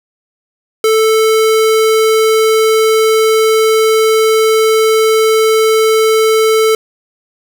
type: tone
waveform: square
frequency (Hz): 440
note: A4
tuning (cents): 0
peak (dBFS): -8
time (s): 0.84-6.75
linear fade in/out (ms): 2
effects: none